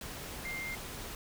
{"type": "tone in noise", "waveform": "sine", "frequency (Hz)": 2100, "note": "C7", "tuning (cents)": 6, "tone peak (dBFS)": -37, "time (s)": [0.45, 0.75], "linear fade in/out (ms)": 2, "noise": "pink", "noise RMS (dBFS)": -43, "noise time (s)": [0.01, 1.15], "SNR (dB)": 3, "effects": []}